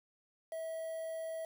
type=tone with quantisation; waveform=triangle; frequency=648 Hz; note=E5; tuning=30 cents flat; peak=-36 dBFS; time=0.52-1.45 s; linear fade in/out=2 ms; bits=9; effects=none